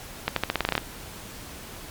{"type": "accelerating click train", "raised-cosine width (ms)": 0.3, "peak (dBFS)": -6, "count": 11, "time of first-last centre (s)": [0.28, 0.779], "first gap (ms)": 83, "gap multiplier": 0.88, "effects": ["pink hiss -41 dBFS RMS until 1.9 s", "MP3 96 kbps"]}